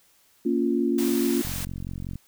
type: chord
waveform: sine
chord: Bb minor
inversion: none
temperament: just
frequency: 233.1 / 279.7 / 349.6 Hz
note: Bb3 / Db4 / F4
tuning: 0 / +16 / +2 cents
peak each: -25 dBFS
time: 0.45-1.42 s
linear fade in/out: 10 ms
type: noise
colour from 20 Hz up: white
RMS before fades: -34 dBFS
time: 0.98-1.65 s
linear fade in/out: 5 ms
type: click train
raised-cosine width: 5 ms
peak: -22 dBFS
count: 33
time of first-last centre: 1.45-2.156 s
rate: 45.3 Hz
effects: white hiss -61 dBFS RMS until 2.27 s